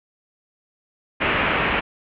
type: low-pass noise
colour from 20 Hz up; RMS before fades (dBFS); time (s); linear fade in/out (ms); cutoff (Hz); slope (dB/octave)
white; -21; 1.2-1.81; 20; 2800; 48
effects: none